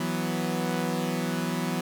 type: chord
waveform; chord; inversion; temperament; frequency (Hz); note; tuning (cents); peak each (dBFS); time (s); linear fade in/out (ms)
sawtooth; E suspended second; none; equal; 164.81 / 185 / 246.9; E3 / F#3 / B3; 0 / 0 / 0; -27; 0-1.81; 5
effects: none